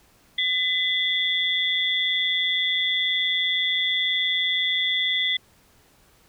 sine tone cluster, 2016 / 3350 / 3529 Hz, B6 / G#7 / A7, +35 / +14 / +4 cents, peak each -25 dBFS, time 0.38-5.37 s, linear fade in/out 5 ms, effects pink hiss -58 dBFS RMS until 6.28 s

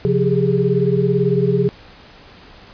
sine tone cluster, 135.3 / 176.6 / 399 / 417 Hz, C#3 / F3 / G4 / G#4, -42 / +20 / +31 / +7 cents, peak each -19 dBFS, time 0.05-1.69 s, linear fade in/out 0 ms, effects pink hiss -43 dBFS RMS until 2.73 s + resampled to 11025 Hz

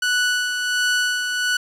sawtooth tone with tremolo, 1480 Hz, F#6, in tune, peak -13 dBFS, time 0.02-1.57 s, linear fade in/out 5 ms, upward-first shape sine, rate 1.4 Hz, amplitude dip 45%, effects low-pass 9000 Hz 12 dB/octave + 8-bit

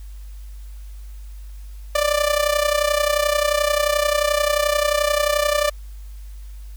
sawtooth tone with amplitude modulation, 590 Hz, D5, 8 cents sharp, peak -10 dBFS, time 1.95-5.7 s, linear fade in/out 5 ms, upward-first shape sine, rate 31.4 Hz, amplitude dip 75%, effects added 50 Hz sine -33 dBFS peak until 6.76 s + white hiss -54 dBFS RMS until 6.76 s

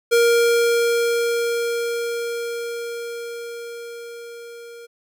square tone with level ramp, 469.3 Hz, A#4, 12 cents sharp, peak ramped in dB -13 to -38 dBFS, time 0.11-4.87 s, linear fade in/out 20 ms, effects none

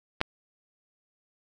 clicks, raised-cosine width 0.3 ms, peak -27 / -6 dBFS, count 2, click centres 0.206 / 0.214 s, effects none

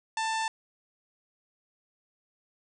harmonic tone, 888 Hz, A5, 16 cents sharp, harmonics 1 / 2 / 3 / 4 / 5 / 6 / 7 / 8 / 9 / 10, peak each -29 / -35 / -39 / -41 / -43 / -45 / -46 / -47 / -48 / -49 dBFS, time 0.17-0.48 s, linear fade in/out 2 ms, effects none

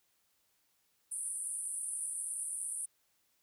white band-pass noise, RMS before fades -39 dBFS, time 1.11-2.86 s, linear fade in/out 10 ms, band 9000 to 10000 Hz, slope 96 dB/octave, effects white hiss -75 dBFS RMS until 3.42 s

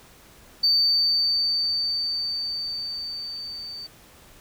sine tone with level ramp, 4581 Hz, D8, 44 cents flat, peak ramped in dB -15 to -34 dBFS, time 0.63-3.87 s, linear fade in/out 10 ms, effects tanh soft clip ceiling -12 dBFS + pink hiss -51 dBFS RMS until 4.4 s

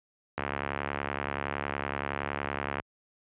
click train, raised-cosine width 0.5 ms, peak -15 dBFS, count 172, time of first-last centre 0.38-2.799 s, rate 70.7 Hz, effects high-pass 60 Hz 12 dB/octave + resampled to 8000 Hz

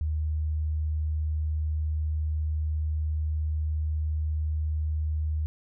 sine tone, 77.1 Hz, D#2, 15 cents flat, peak -25 dBFS, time 0.01-5.46 s, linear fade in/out 0 ms, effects none

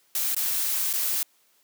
blue noise with dropouts, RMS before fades -26 dBFS, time 0.15-1.23 s, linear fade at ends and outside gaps 2 ms, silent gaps 0.348-0.365 / 0.93-0.936 s, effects white hiss -64 dBFS RMS until 1.63 s + high-pass 200 Hz 12 dB/octave

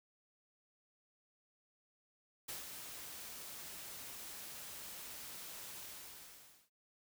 white noise with ADSR envelope, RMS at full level -44 dBFS, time 2.48-6.7 s, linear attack 10 ms, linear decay 150 ms, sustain -5 dB, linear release 910 ms, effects none

